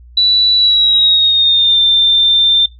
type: tone with pitch glide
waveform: sine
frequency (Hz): 3951 to 3581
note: B7 to A7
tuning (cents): 0 to +30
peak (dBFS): -7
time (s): 0.17-2.66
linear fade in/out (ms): 5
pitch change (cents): -170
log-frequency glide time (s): 0.56-1.8
effects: noise-tail reverb RT60 0.2 s tail -20 dB re dry + added 60 Hz sine -36 dBFS peak until 2.79 s